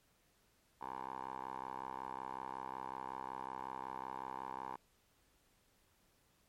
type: tone with band-pass filter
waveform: 10% pulse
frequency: 65.41 Hz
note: C2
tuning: in tune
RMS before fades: -45 dBFS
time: 0.81-4.76 s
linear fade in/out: 5 ms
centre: 910 Hz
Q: 4.5
effects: pink hiss -73 dBFS RMS until 6.48 s + MP3 64 kbps